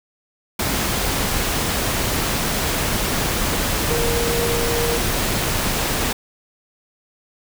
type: tone in noise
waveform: sine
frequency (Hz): 470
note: A#4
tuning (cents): +14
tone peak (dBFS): -22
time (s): 3.9-4.98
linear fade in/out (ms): 5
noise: pink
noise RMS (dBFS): -21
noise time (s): 0.59-6.13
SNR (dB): -4
effects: none